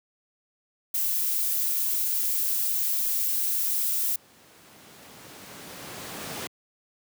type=noise; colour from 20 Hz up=violet; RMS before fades=-26 dBFS; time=0.94-4.16 s; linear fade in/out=5 ms
type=noise with exponential growth; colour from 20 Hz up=pink; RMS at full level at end=-33 dBFS; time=2.56-6.47 s; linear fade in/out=1 ms; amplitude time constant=850 ms
effects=high-pass 150 Hz 12 dB/octave